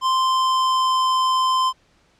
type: tone with pitch glide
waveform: square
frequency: 1042 to 1035.4 Hz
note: C6 to C6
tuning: -7 to -18 cents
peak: -17 dBFS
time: 0.01-1.73 s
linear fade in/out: 50 ms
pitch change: -11 cents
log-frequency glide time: 0.21-1.04 s
effects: pink hiss -59 dBFS RMS until 2.19 s + low-pass 6000 Hz 12 dB/octave